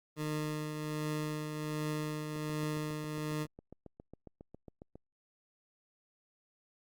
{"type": "tone with tremolo", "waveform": "20% pulse", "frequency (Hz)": 152.5, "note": "D#3", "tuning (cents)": -34, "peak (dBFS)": -28, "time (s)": [0.16, 3.47], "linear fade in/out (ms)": 50, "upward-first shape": "triangle", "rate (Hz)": 1.3, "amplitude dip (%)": 45}
{"type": "click train", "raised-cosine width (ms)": 2, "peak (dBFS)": -35, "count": 20, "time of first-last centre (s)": [2.36, 4.956], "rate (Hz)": 7.32}
{"effects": ["Opus 48 kbps"]}